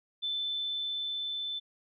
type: tone with level ramp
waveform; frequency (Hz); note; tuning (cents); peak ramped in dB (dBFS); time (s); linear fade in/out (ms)
sine; 3524; A7; +2; -30 to -33; 0.22-1.6; 20
effects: none